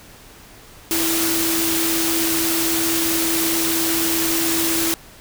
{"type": "tone in noise", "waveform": "sine", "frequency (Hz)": 329.6, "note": "E4", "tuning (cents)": 0, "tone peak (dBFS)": -22, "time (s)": [0.91, 4.94], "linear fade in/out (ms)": 0, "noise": "white", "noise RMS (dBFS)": -21, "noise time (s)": [0.91, 4.94], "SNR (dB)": -4, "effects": ["pink hiss -44 dBFS RMS until 5.2 s"]}